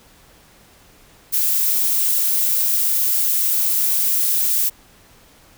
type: noise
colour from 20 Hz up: violet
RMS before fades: -18 dBFS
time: 1.32-4.7 s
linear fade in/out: 20 ms
effects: pink hiss -50 dBFS RMS until 5.57 s